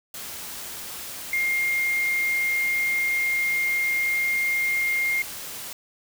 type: tone in noise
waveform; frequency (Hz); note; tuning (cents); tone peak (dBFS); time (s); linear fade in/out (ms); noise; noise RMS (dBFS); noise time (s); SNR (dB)
sine; 2123; C7; +25; -21; 1.33-5.22; 2; white; -36; 0.14-5.73; +12
effects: none